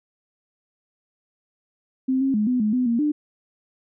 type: tone with pitch steps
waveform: sine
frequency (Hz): 261.1 / 269.3 / 211.3 / 250.6 / 212.6 / 251.7 / 233.5 / 298.1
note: C4 / C#4 / G#3 / B3 / G#3 / B3 / A#3 / D4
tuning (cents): -3 / -50 / +30 / +25 / +41 / +33 / +3 / +26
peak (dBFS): -18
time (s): 2.08-3.12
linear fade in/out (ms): 10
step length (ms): 130
effects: none